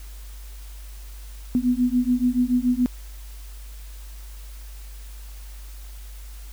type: beating tone pair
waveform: sine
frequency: 244.3 / 251.3 Hz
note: B3 / B3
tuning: -19 / +30 cents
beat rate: 7 Hz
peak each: -21 dBFS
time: 1.55-2.86 s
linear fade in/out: 0 ms
effects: added 50 Hz sine -36 dBFS peak until 6.52 s + white hiss -49 dBFS RMS until 6.52 s